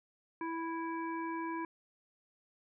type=harmonic tone; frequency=329.6 Hz; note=E4; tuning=in tune; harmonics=1 / 3 / 5 / 7; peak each=-38 / -39 / -47 / -50 dBFS; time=0.41-1.65 s; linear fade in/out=2 ms; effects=none